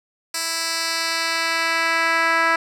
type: tone with band-pass filter sweep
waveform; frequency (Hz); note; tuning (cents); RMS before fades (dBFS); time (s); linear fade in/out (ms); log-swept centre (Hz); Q
10% pulse; 329.6; E4; 0; -21; 0.34-2.56; 5; 6900 to 1600; 1.1
effects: none